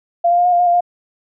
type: tone with pitch steps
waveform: sine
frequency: 689 / 699 / 707 / 718 / 698 / 713 / 695 / 706 Hz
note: F5 / F5 / F5 / F5 / F5 / F5 / F5 / F5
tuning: -24 / +1 / +21 / +48 / -1 / +36 / -9 / +19 cents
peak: -10 dBFS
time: 0.24-0.808 s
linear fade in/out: 10 ms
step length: 71 ms
effects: none